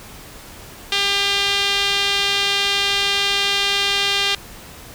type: tone with band-pass filter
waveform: sawtooth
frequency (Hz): 399.6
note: G4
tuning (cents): +33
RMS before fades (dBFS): -19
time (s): 0.92-4.35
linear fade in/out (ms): 2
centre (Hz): 3400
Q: 2.4
effects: pink hiss -39 dBFS RMS until 4.94 s